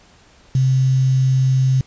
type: tone with quantisation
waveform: sine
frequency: 131.1 Hz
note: C3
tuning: 4 cents sharp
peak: -12 dBFS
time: 0.55-1.81 s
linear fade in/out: 2 ms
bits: 6
effects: pink hiss -50 dBFS RMS until 1.86 s + resampled to 16000 Hz